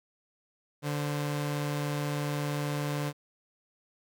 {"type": "tone pair together", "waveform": "sawtooth", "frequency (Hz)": [146.37, 522], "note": ["D3", "C5"], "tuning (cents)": [-5, -4], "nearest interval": "octave + minor seventh", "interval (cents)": 2201, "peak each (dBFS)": [-26, -36], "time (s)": [0.82, 3.13], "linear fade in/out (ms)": 50, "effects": []}